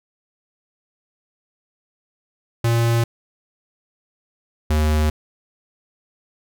square tone pair in turn, 116.54 / 76.58 Hz, A#2 / D#2, 0 / -27 cents, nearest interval perfect fifth, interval 727 cents, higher first, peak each -16 dBFS, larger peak neither, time 2.64-3.04 / 4.7-5.1 s, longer neither, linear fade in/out 5 ms, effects none

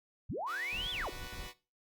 sine linear two-way sweep, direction up then down, 46.25 to 3537 to 197.8 Hz, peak -35 dBFS, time 0.29-1.1 s, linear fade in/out 10 ms, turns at 0.91 s
5% pulse chord, B minor, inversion first, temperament equal with one note detuned, 293.7 / 370 / 492.5 Hz, D4 / F#4 / B4, 0 / 0 / -5 cents, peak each -43 / -37 / -37 dBFS, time 0.46-1.54 s, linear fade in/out 50 ms
brown noise bursts, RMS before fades -45 dBFS, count 4, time 0.72-1.477 s, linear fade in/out 10 ms, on 160 ms, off 39 ms
effects noise-tail reverb RT60 0.3 s tail -17 dB re dry + Opus 48 kbps

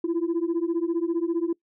sine beating tone pair, 329.6 / 344.6 Hz, E4 / F4, 0 / -23 cents, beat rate 15 Hz, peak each -24 dBFS, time 0.04-1.53 s, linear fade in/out 5 ms, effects noise-tail reverb RT60 0.1 s tail -23 dB re dry + tanh soft clip ceiling -19 dBFS

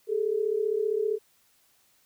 sine tone pair together, 404.7 / 440 Hz, G#4 / A4, -45 / 0 cents, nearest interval minor second, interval 145 cents, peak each -28 / -26 dBFS, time 0.07-1.19 s, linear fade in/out 50 ms, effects white hiss -65 dBFS RMS until 2.05 s

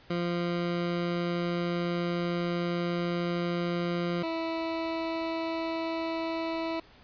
20% pulse tone pair in turn, 173.5 / 327.5 Hz, F3 / E4, -11 / -11 cents, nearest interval major seventh, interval 1100 cents, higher second, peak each -23 / -25 dBFS, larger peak first, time 0.1-4.23 / 4.23-6.8 s, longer first, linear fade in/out 5 ms, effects pink hiss -56 dBFS RMS until 7.03 s + resampled to 11025 Hz

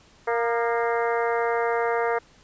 harmonic tone with a mistuned harmonic, 233.1 Hz, A#3, in tune, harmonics 2 / 3 / 4 / 5 / 6 / 7 / 8 / 9, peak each -24 / -28 / -30 / -32 / -34 / -35 / -36 / -37 dBFS, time 0.27-2.19 s, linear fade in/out 10 ms, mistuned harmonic 5, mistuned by +53 cents, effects pink hiss -55 dBFS RMS until 2.43 s + resampled to 16000 Hz

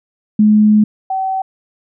sine tone pair in turn, 212.3 / 763.8 Hz, G#3 / G5, +38 / -45 cents, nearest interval octave + minor seventh, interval 2217 cents, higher second, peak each -6 / -15 dBFS, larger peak first, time 0.39-0.84 / 1.1-1.42 s, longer first, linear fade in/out 5 ms, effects none

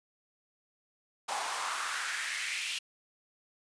pink noise with high-pass filter sweep, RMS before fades -35 dBFS, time 1.28-2.79 s, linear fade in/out 10 ms, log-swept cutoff 770 to 2800 Hz, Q 3.3, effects resampled to 22050 Hz

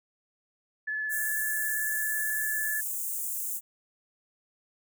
sine tone with vibrato, 1724 Hz, A6, 36 cents flat, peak -29 dBFS, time 0.87-2.81 s, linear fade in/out 10 ms, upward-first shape sine, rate 18 Hz, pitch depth 14 cents each way
white high-pass noise, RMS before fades -33 dBFS, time 1.09-3.61 s, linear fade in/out 50 ms, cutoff 6900 Hz, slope 48 dB/octave
effects none

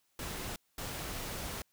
pink noise bursts at uneven times, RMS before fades -40 dBFS, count 2, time 0.19-0.56 / 0.78-1.62 s, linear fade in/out 2 ms, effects white hiss -75 dBFS RMS until 1.72 s

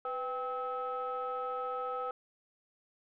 sine tone cluster, 500 / 785 / 1292 Hz, B4 / G5 / E6, +21 / +2 / -35 cents, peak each -37 / -39 / -36 dBFS, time 0.05-2.11 s, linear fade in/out 2 ms, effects tanh soft clip ceiling -28 dBFS

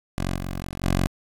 10% pulse tone with level steps, 45.57 Hz, F#1, 26 cents flat, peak -16 / -22 / -24 / -12 dBFS, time 0.18-1.07 s, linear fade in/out 0 ms, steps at 0.35 / 0.6 / 0.83 s, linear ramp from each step 20 ms, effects resampled to 32000 Hz + 7-bit

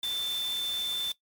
sine tone in noise, 3541 Hz, A7, 10 cents sharp, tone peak -28 dBFS, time 0.03-1.12 s, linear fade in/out 2 ms, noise white, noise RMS -41 dBFS, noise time 0.03-1.12 s, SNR +10 dB, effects noise-tail reverb RT60 0.1 s tail -17 dB re dry + MP3 96 kbps

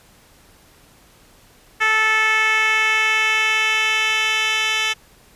10% pulse tone with band-pass filter sweep, 437.4 Hz, A4, 10 cents flat, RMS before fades -18 dBFS, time 1.8-4.94 s, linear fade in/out 20 ms, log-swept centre 1900 to 3400 Hz, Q 1.9, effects pink hiss -51 dBFS RMS until 5.35 s + resampled to 32000 Hz

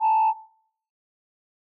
sine tone with frequency modulation, 880 Hz, A5, in tune, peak -15 dBFS, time 0-0.34 s, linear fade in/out 50 ms, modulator 57.7 Hz, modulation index 0.45, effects noise-tail reverb RT60 0.6 s tail -20 dB re dry + tanh soft clip ceiling -14 dBFS

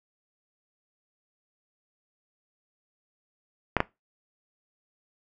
clicks, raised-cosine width 0.5 ms, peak -6 dBFS, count 2, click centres 3.767 / 3.804 s, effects noise-tail reverb RT60 0.2 s tail -19 dB re dry

